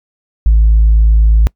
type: tone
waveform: sine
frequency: 54.2 Hz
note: A1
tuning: 25 cents flat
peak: -3 dBFS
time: 0.46-1.47 s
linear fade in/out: 0 ms
effects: noise-tail reverb RT60 0.1 s tail -26 dB re dry + tanh soft clip ceiling -2 dBFS